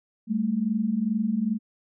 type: tone pair together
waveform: sine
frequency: 200 / 222.4 Hz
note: G3 / A3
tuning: +35 / +19 cents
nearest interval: major second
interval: 184 cents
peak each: -27 / -24 dBFS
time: 0.27-1.59 s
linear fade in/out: 50 ms
effects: none